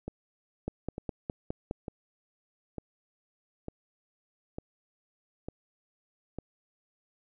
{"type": "two click trains", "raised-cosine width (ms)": 2, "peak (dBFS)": [-23, -19], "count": [8, 6], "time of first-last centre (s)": [[0.08, 6.386], [0.68, 1.711]], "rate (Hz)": [1.11, 4.85], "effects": []}